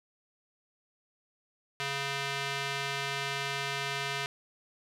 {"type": "tone with band-pass filter", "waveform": "square", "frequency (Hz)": 139.3, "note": "C#3", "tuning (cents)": 9, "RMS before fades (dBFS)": -34, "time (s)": [1.8, 4.26], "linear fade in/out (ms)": 0, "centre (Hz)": 2700, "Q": 0.92, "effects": []}